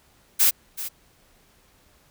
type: noise with echo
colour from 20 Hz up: blue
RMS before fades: -17 dBFS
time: 0.39-0.51 s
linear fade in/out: 20 ms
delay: 380 ms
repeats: 1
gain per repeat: -14 dB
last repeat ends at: 0.89 s
effects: pink hiss -59 dBFS RMS until 2.1 s